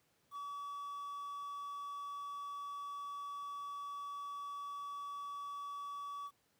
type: tone with quantisation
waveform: triangle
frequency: 1141 Hz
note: C#6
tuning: 50 cents sharp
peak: -40 dBFS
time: 0.31-6.31 s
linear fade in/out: 50 ms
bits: 11
effects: pink hiss -75 dBFS RMS until 6.59 s + high-pass 100 Hz 12 dB/octave